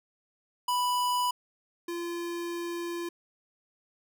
square tone pair in turn, 987.8 / 343.5 Hz, B5 / F4, 0 / -29 cents, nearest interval octave + tritone, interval 1829 cents, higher first, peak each -26 / -33 dBFS, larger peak first, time 0.68-1.31 / 1.88-3.09 s, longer second, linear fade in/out 5 ms, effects none

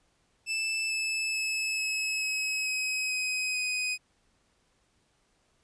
sawtooth tone with pitch steps, 2637 / 2617 / 2598 / 2578 / 2559 / 2540 / 2521 / 2502 Hz, E7 / E7 / E7 / E7 / D#7 / D#7 / D#7 / D#7, 0 / -13 / -26 / -39 / +48 / +35 / +22 / +9 cents, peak -25 dBFS, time 0.46-3.98 s, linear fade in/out 50 ms, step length 440 ms, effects pink hiss -70 dBFS RMS until 5.63 s + resampled to 22050 Hz

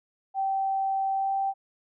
sine tone with pitch glide, 776 to 780.9 Hz, G5 to G5, -18 to -7 cents, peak -24 dBFS, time 0.34-1.54 s, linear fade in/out 50 ms, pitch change +11 cents, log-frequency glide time 1.14-1.32 s, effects none

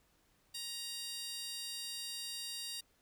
15% pulse tone with high-pass filter, 940 Hz, A#5, 14 cents sharp, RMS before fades -43 dBFS, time 0.54-2.81 s, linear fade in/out 10 ms, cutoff 5000 Hz, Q 2.2, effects pink hiss -72 dBFS RMS until 3.01 s

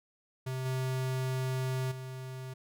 square tone with level steps, 130 Hz, C3, 11 cents flat, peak -34 / -31 / -40 dBFS, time 0.46-2.54 s, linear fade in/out 10 ms, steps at 0.65 / 1.91 s, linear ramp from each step 10 ms, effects none

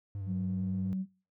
triangle tone with vibrato, 98.4 Hz, G2, 7 cents sharp, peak -33 dBFS, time 0.15-0.93 s, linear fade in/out 0 ms, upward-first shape square, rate 8.6 Hz, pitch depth 36 cents each way
sine tone with pitch glide, 185 to 188.78 Hz, F#3 to F#3, 0 to +35 cents, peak -30 dBFS, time 0.26-1.06 s, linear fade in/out 50 ms, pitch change +35 cents, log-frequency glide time 0.39-0.87 s
effects noise-tail reverb RT60 0.4 s tail -25 dB re dry + tanh soft clip ceiling -23 dBFS

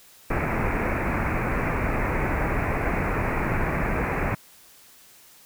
pink low-pass noise, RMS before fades -25 dBFS, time 0.3-4.35 s, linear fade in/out 5 ms, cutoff 2500 Hz, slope 96 dB/octave, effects white hiss -52 dBFS RMS until 5.45 s

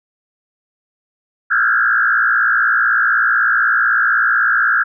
sine tone with frequency modulation, 1507 Hz, F#6, 31 cents sharp, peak -11 dBFS, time 1.5-4.84 s, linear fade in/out 20 ms, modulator 58 Hz, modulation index 3, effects none

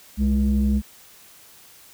sine tone pair together, 65.41 / 208.4 Hz, C2 / G#3, 0 / +6 cents, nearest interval octave + minor sixth, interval 2006 cents, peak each -18 dBFS, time 0.17-0.82 s, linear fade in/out 50 ms, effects tanh soft clip ceiling -13 dBFS + white hiss -49 dBFS RMS until 1.93 s

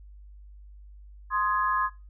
sine chord, Ab major, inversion first, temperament equal with one note detuned, 1046.5 / 1244.5 / 1675.7 Hz, C6 / Eb6 / Ab6, 0 / 0 / +15 cents, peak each -25 / -29 / -30 dBFS, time 1.3-1.9 s, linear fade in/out 50 ms, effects noise-tail reverb RT60 0.3 s tail -24 dB re dry + added 50 Hz sine -45 dBFS peak until 2.09 s

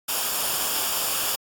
white noise with comb filter, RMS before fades -25 dBFS, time 0.08-1.36 s, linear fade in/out 10 ms, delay 0.49 ms, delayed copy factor -0.6, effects AAC 64 kbps

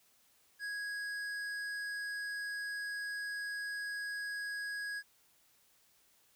sine tone with hard clipping, 1657 Hz, G#6, 4 cents flat, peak -39 dBFS, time 0.59-5.03 s, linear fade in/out 50 ms, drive 10 dB, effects white hiss -69 dBFS RMS until 6.35 s

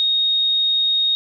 sine tone, 3729 Hz, A#7, in tune, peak -15 dBFS, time 0-1.15 s, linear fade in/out 0 ms, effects none

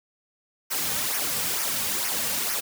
white noise with flanger, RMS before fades -27 dBFS, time 0.7-2.61 s, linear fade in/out 20 ms, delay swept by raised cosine 0.25 to 3.05 ms, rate 2.2 Hz, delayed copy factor -0.65, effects none

